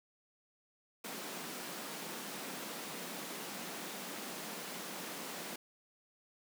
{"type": "high-pass noise", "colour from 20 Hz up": "pink", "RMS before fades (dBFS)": -44, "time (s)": [1.04, 5.56], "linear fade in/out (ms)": 5, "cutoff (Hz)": 170, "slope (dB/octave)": 48, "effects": []}